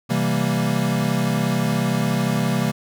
square chord, C dominant seventh, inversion none, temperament equal, 130.81 / 164.81 / 196 / 233.1 Hz, C3 / E3 / G3 / Bb3, 0 / 0 / 0 / 0 cents, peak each -25 dBFS, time 0.09-2.72 s, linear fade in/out 20 ms, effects none

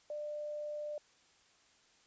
sine tone, 596 Hz, D5, 25 cents sharp, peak -38 dBFS, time 0.1-0.98 s, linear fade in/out 2 ms, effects white hiss -67 dBFS RMS until 2.06 s + resampled to 16000 Hz

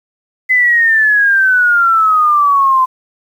sine exponential sweep, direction down, 2037 to 1025 Hz, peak -7 dBFS, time 0.49-2.86 s, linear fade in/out 20 ms, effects 7-bit

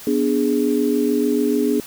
sine chord, G# diminished, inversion first, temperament equal, 246.9 / 293.7 / 415.3 Hz, B3 / D4 / G#4, 0 / 0 / 0 cents, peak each -20 dBFS, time 0.07-1.8 s, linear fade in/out 2 ms, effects white hiss -38 dBFS RMS until 1.86 s

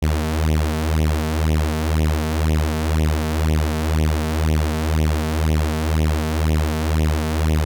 sawtooth tone with flanger, 77.78 Hz, D#2, in tune, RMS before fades -19 dBFS, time 0.02-7.65 s, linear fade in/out 10 ms, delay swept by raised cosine 0.32 to 4.62 ms, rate 2 Hz, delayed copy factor +0.95, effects none

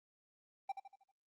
triangle tone with echo, 784 Hz, G5, in tune, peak -34 dBFS, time 0.69-0.72 s, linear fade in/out 5 ms, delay 79 ms, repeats 5, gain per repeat -7 dB, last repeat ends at 1.115 s, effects noise-tail reverb RT60 0.1 s tail -22 dB re dry + Opus 32 kbps

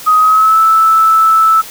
sine tone with pitch glide, 1255 to 1313.6 Hz, D#6 to E6, +15 to -6 cents, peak -5 dBFS, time 0.06-1.62 s, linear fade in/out 20 ms, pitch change +79 cents, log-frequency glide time 0.18-0.59 s, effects white hiss -30 dBFS RMS until 1.7 s

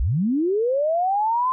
sine linear sweep, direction up, 46.14 to 1046.5 Hz, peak -18 dBFS, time 0-1.52 s, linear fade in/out 0 ms, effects none

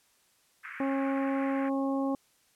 pink band-pass noise, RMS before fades -43 dBFS, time 0.63-1.7 s, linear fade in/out 20 ms, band 1300 to 2300 Hz, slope 48 dB/octave
harmonic tone, 272.1 Hz, C#4, 32 cents flat, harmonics 1 / 2 / 3 / 4, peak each -28 / -34 / -38 / -40 dBFS, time 0.8-2.15 s, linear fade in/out 2 ms
effects white hiss -67 dBFS RMS until 2.55 s + low-pass 12000 Hz 12 dB/octave

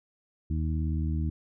harmonic tone, 78.6 Hz, D#2, 18 cents sharp, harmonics 1 / 2 / 3 / 4, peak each -27 / -33 / -37 / -39 dBFS, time 0.5-1.3 s, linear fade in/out 5 ms, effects none

